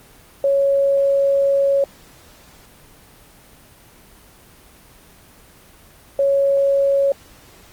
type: tone pair in turn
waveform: sine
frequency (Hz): 554.4 / 554.4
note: C#5 / C#5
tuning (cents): 0 / 0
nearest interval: unison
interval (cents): 0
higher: neither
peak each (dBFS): -13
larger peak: neither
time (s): 0.44-1.84 / 6.19-7.12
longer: first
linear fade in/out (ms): 2
effects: pink hiss -47 dBFS RMS until 7.72 s + Opus 24 kbps